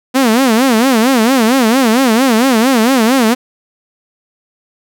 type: tone with vibrato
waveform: sawtooth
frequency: 243.3 Hz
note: B3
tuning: 26 cents flat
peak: -4 dBFS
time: 0.14-3.35 s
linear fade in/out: 20 ms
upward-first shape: sine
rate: 4.4 Hz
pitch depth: 200 cents each way
effects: none